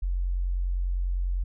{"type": "tone", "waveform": "sine", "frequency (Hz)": 45, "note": "F#1", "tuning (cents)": -47, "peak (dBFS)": -24, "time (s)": [0.02, 1.44], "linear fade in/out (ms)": 10, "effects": []}